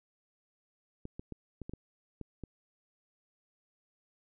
clicks, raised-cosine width 3 ms, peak -28 dBFS, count 8, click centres 1.054 / 1.195 / 1.323 / 1.617 / 1.695 / 1.736 / 2.213 / 2.437 s, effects none

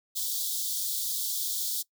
white high-pass noise, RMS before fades -31 dBFS, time 0.15-1.83 s, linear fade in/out 20 ms, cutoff 3300 Hz, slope 96 dB/octave, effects noise-tail reverb RT60 0.1 s tail -21 dB re dry

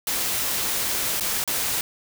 white noise with dropouts, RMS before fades -25 dBFS, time 0.07-1.81 s, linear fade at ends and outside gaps 1 ms, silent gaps 1.198-1.208 / 1.44-1.476 s, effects none

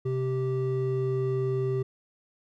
triangle tone pair together, 130 / 389.6 Hz, C3 / G4, -11 / -11 cents, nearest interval octave + perfect fifth, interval 1900 cents, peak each -26 dBFS, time 0.05-1.83 s, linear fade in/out 10 ms, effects none

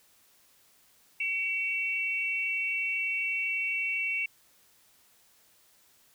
sine tone pair together, 2264 / 2702 Hz, C#7 / E7, +36 / +42 cents, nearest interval minor third, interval 306 cents, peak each -31 / -30 dBFS, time 1.2-4.26 s, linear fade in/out 5 ms, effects white hiss -63 dBFS RMS until 6.14 s

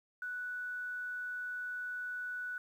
sine tone with quantisation, 1480 Hz, F#6, in tune, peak -37 dBFS, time 0.22-2.58 s, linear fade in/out 2 ms, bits 11, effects none

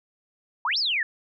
sine exponential two-way sweep, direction up then down, 869 to 5588 to 1690 Hz, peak -22 dBFS, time 0.65-1.03 s, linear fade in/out 2 ms, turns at 0.78 s, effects none

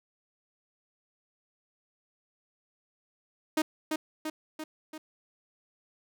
sawtooth tone with echo, 311.1 Hz, D#4, in tune, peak -20 dBFS, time 3.57-3.62 s, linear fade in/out 5 ms, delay 340 ms, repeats 4, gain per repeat -4 dB, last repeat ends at 4.98 s, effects none

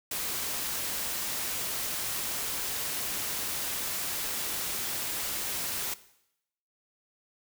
white noise, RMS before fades -33 dBFS, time 0.11-5.94 s, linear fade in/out 5 ms, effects noise-tail reverb RT60 0.8 s tail -17 dB re dry

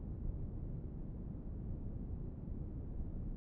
pink low-pass noise, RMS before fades -43 dBFS, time 0-3.36 s, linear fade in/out 0 ms, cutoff 210 Hz, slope 12 dB/octave, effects none

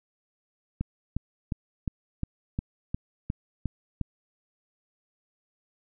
click train, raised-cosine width 5 ms, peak -16 dBFS, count 10, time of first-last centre 0.81-4.013 s, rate 2.81 Hz, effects none

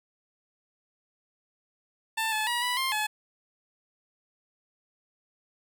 15% pulse tone with pitch steps, 889 / 864 / 961 / 985 / 1058 / 854 Hz, A5 / A5 / B5 / B5 / C6 / G#5, +18 / -32 / -48 / -5 / +19 / +48 cents, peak -20 dBFS, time 2.17-3.07 s, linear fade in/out 10 ms, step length 150 ms, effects none

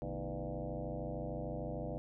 sine tone with frequency modulation, 220 Hz, A3, in tune, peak -37 dBFS, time 0.02-1.98 s, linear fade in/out 0 ms, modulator 93.3 Hz, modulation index 4.9, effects none

